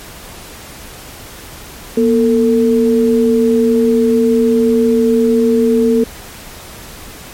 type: tone pair together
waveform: sine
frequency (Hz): 238.8 / 449.7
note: A#3 / A4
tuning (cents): +42 / +38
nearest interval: major seventh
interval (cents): 1096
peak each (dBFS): -11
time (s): 1.97-6.04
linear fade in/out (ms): 5
effects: pink hiss -33 dBFS RMS until 7.33 s + MP3 64 kbps